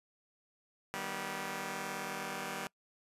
5% pulse chord, Eb augmented, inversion none, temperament just, 155.56 / 194.45 / 243.1 Hz, Eb3 / G3 / B3, 0 / -14 / -27 cents, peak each -34 / -30 / -31 dBFS, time 0.94-2.67 s, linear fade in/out 0 ms, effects noise-tail reverb RT60 0.1 s tail -24 dB re dry + resampled to 32000 Hz

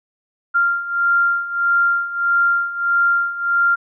sine beating tone pair, 1390 / 1391.6 Hz, F6 / F6, -9 / -7 cents, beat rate 1.6 Hz, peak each -20 / -16 dBFS, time 0.54-3.76 s, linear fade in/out 20 ms, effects none

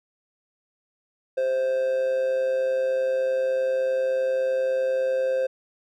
triangle tone with amplitude modulation, 523.3 Hz, C5, in tune, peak -17 dBFS, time 1.37-5.47 s, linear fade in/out 10 ms, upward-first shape sine, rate 130 Hz, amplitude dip 45%, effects none

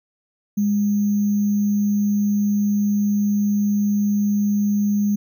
sine tone with sample-and-hold, 205 Hz, G#3, 22 cents flat, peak -16 dBFS, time 0.57-5.16 s, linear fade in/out 10 ms, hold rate 6300 Hz, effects none

